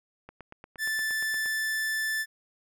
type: click train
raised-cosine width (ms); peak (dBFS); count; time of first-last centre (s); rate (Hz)
0.5; -29; 11; 0.29-1.46; 8.55
type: tone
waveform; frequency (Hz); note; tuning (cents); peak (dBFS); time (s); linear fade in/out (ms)
45% pulse; 1757; A6; -3; -27; 0.78-2.26; 50
effects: none